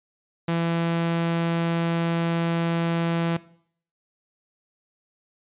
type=tone; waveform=sawtooth; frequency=167.7 Hz; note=E3; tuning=30 cents sharp; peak=-18 dBFS; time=0.48-3.37 s; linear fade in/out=5 ms; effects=noise-tail reverb RT60 0.6 s tail -19 dB re dry + resampled to 8000 Hz